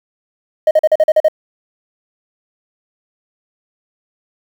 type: tone bursts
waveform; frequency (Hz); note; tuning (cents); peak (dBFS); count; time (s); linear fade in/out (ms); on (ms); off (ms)
triangle; 622.3; D#5; 0; -3; 8; 0.67-1.284; 5; 40; 42
effects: tanh soft clip ceiling -3 dBFS + 7-bit